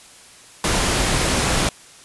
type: noise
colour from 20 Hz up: pink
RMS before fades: -19 dBFS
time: 0.64-1.69 s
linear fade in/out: 2 ms
effects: white hiss -45 dBFS RMS until 2.04 s + resampled to 24000 Hz